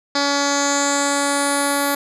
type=tone with low-pass filter sweep; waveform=10% pulse; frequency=283.1 Hz; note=C#4; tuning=37 cents sharp; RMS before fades=-19 dBFS; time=0.15-1.95 s; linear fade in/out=5 ms; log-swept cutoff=5300 to 12000 Hz; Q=5.1; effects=none

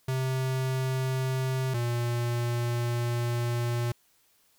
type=tone pair in turn; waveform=square; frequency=130.81 / 119.38 Hz; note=C3 / A#2; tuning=0 / +42 cents; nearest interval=major second; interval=158 cents; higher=first; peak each=-27 dBFS; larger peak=neither; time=0.08-1.74 / 1.74-3.92 s; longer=second; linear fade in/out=5 ms; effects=white hiss -66 dBFS RMS until 4.58 s

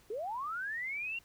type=linear sweep; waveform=sine; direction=up; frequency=392 to 2794 Hz; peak=-35 dBFS; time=0.1-1.19 s; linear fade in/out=5 ms; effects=pink hiss -64 dBFS RMS until 1.24 s

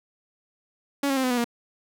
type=tone with pitch steps; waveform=sawtooth; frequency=280.8 / 271.4 / 262.3 / 253.5 / 245 / 236.8 Hz; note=C#4 / C#4 / C4 / B3 / B3 / A#3; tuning=+22 / -36 / +4 / +45 / -14 / +27 cents; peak=-18 dBFS; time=1.03-1.444 s; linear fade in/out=5 ms; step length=69 ms; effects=none

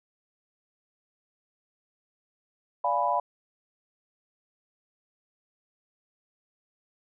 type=chord; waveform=sine; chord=D diminished seventh; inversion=none; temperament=equal with one note detuned; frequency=583.6 / 698.5 / 830.6 / 987.8 Hz; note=D5 / F5 / Ab5 / Cb6; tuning=-11 / 0 / 0 / 0 cents; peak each=-31 / -29 / -30 / -26 dBFS; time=2.84-3.2 s; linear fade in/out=5 ms; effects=none

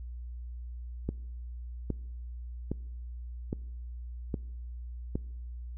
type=click train; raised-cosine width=3 ms; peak=-18 dBFS; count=6; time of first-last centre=1.09-5.155 s; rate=1.23 Hz; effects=noise-tail reverb RT60 1.0 s tail -24 dB re dry + added 60 Hz sine -38 dBFS peak until 5.77 s

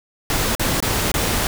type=noise with dropouts; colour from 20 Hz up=pink; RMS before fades=-20 dBFS; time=0.3-1.47 s; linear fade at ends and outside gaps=1 ms; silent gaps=0.551-0.595 / 0.803-0.825 / 1.117-1.141 s; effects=none

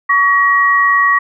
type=tone pair together; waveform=sine; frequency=1130.3 / 1901 Hz; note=C#6 / A#6; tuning=+33 / +33 cents; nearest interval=major sixth; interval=900 cents; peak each=-11 dBFS; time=0.09-1.19 s; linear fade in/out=10 ms; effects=none

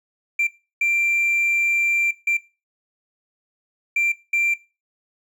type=tone bursts at uneven times; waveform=triangle; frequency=2362 Hz; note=D7; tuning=9 cents sharp; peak=-14 dBFS; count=5; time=0.39-0.47 / 0.81-2.11 / 2.27-2.37 / 3.96-4.12 / 4.33-4.54 s; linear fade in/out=5 ms; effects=noise-tail reverb RT60 0.3 s tail -21 dB re dry + tanh soft clip ceiling -12 dBFS

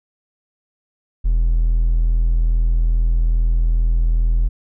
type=tone; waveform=triangle; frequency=41.2 Hz; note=E1; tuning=in tune; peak=-10 dBFS; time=1.24-4.49 s; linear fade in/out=20 ms; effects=tanh soft clip ceiling -7 dBFS

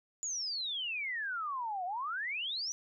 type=exponential two-way sweep; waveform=sine; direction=down then up; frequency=7040 to 698.5 to 6020 Hz; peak=-34 dBFS; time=0.23-2.72 s; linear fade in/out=0 ms; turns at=1.85 s; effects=none

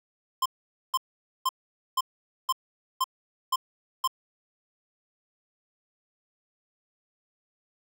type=tone bursts; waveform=square; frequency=1046.5 Hz; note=C6; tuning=in tune; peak=-23 dBFS; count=8; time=0.42-4.076 s; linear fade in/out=5 ms; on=37 ms; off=480 ms; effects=none

